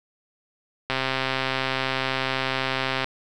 click train, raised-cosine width 0.3 ms, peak -8 dBFS, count 284, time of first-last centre 0.9-3.044 s, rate 132 Hz, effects none

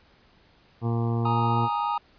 harmonic tone, 116.54 Hz, A#2, in tune, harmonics 1 / 2 / 3 / 4 / 6 / 7 / 8 / 9 / 10, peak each -24 / -30 / -34 / -36 / -40 / -41 / -42 / -43 / -44 dBFS, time 0.81-1.69 s, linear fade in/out 50 ms
triangle chord, Ab suspended second, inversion none, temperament equal, 830.6 / 932.3 / 1244.5 Hz, Ab5 / Bb5 / Eb6, 0 / 0 / 0 cents, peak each -27 / -26 / -27 dBFS, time 1.25-1.98 s, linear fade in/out 5 ms
effects pink hiss -59 dBFS RMS until 2.18 s + resampled to 11025 Hz

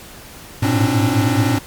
square tone cluster, 105.1 / 110.2 / 119.2 / 267.8 / 293.8 Hz, G#2 / A2 / A#2 / C4 / D4, +21 / +3 / +39 / +40 / +1 cents, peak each -21 dBFS, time 0.62-1.59 s, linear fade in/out 10 ms, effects pink hiss -38 dBFS RMS until 1.66 s + MP3 96 kbps

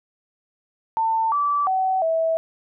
sine tone with pitch steps, 896 / 1158 / 756 / 651 Hz, A5 / D6 / F#5 / E5, +31 / -25 / +37 / -22 cents, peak -18 dBFS, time 0.97-2.37 s, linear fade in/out 0 ms, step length 350 ms, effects none

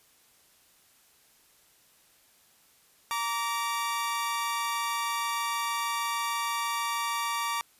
sawtooth tone pair together, 932.3 / 1158.8 Hz, A#5 / D6, 0 / -24 cents, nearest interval major third, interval 376 cents, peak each -28 / -27 dBFS, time 3.11-7.61 s, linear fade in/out 0 ms, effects white hiss -62 dBFS RMS until 7.79 s + resampled to 32000 Hz

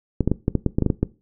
clicks, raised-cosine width 3 ms, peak -5 dBFS, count 11, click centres 0.207 / 0.276 / 0.316 / 0.481 / 0.553 / 0.663 / 0.785 / 0.823 / 0.863 / 0.902 / 1.03 s, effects noise-tail reverb RT60 0.3 s tail -19 dB re dry

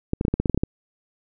clicks, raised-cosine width 3 ms, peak -8 dBFS, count 11, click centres 0.134 / 0.211 / 0.251 / 0.282 / 0.34 / 0.4 / 0.458 / 0.497 / 0.546 / 0.576 / 0.635 s, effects none

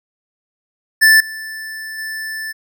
square tone with level steps, 1760 Hz, A6, in tune, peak -7 / -27 / -24 dBFS, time 1.01-2.53 s, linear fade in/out 20 ms, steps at 1.2 / 1.98 s, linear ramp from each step 5 ms, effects none

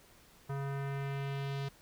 square tone with low-pass filter sweep, 138.59 Hz, C#3, in tune, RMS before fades -37 dBFS, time 0.49-1.69 s, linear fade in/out 10 ms, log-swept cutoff 1300 to 4300 Hz, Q 1.5, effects pink hiss -61 dBFS RMS until 1.81 s

